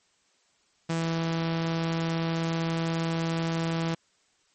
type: tone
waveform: sawtooth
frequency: 164.81 Hz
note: E3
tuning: in tune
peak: -22 dBFS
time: 0.89-3.95 s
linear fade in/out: 10 ms
effects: white hiss -67 dBFS RMS until 4.54 s + MP3 32 kbps